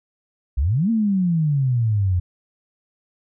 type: exponential two-way sweep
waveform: sine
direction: up then down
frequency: 58.3 to 233.1 to 86.9 Hz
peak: -16 dBFS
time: 0.57-2.2 s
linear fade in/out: 10 ms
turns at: 0.9 s
effects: none